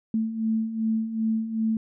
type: beating tone pair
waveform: sine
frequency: 220 / 222.6 Hz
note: A3 / A3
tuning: 0 / +20 cents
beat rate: 2.6 Hz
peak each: -30 / -24 dBFS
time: 0.14-1.77 s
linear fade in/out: 2 ms
effects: none